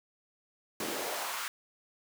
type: noise with high-pass filter sweep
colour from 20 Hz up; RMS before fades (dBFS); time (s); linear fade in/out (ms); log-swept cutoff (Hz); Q
pink; -36; 0.8-1.48; 2; 240 to 1500; 1.9
effects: none